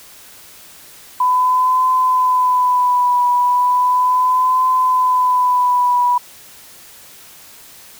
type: tone with vibrato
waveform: sine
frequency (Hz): 1000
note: B5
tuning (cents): +21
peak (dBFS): -11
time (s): 1.2-6.18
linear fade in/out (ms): 5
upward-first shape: triangle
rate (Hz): 0.36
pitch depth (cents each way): 37
effects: white hiss -41 dBFS RMS until 7.99 s